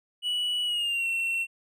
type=tone with pitch glide; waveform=triangle; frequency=2943 to 2714 Hz; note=F#7 to E7; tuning=-10 to +50 cents; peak=-24 dBFS; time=0.22-1.47 s; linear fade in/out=50 ms; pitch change=-140 cents; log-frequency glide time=0.64-1.07 s; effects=none